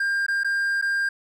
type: tone with dropouts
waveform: triangle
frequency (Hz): 1600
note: G6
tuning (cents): +35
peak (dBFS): -19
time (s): 0-1.09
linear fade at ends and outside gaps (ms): 5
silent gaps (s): 0.265-0.282 / 0.435-0.445 / 0.815-0.823
effects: none